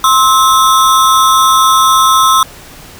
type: ring-modulated tone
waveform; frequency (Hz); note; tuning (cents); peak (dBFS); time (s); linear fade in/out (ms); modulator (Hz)
square; 1179; D6; +6; -3; 0.04-2.43; 2; 122
effects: pink hiss -34 dBFS RMS until 2.99 s